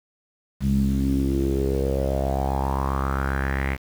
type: tone with low-pass filter sweep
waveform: sawtooth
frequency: 67.5 Hz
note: C#2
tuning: 45 cents flat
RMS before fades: -23 dBFS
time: 0.6-3.78 s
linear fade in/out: 50 ms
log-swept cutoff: 180 to 2200 Hz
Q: 5.8
effects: 7-bit